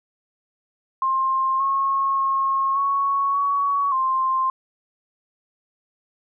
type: tone with pitch steps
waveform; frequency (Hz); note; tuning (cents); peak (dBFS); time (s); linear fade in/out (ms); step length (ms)
sine; 1059 / 1089 / 1083 / 1109 / 1123 / 1051; C6 / C#6 / C#6 / C#6 / C#6 / C6; +21 / -31 / -41 / 0 / +22 / +7; -18; 1.02-4.5; 2; 580
effects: none